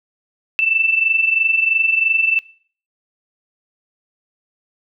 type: tone pair together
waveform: sine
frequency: 2637 / 2660 Hz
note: E7 / E7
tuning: 0 / +15 cents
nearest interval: unison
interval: 15 cents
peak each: -20 / -14 dBFS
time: 0.59-2.39 s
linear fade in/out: 0 ms
effects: noise-tail reverb RT60 0.5 s tail -22 dB re dry